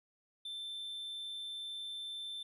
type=tone; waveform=triangle; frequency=3549 Hz; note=A7; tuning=14 cents sharp; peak=-39 dBFS; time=0.45-2.43 s; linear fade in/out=5 ms; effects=resampled to 32000 Hz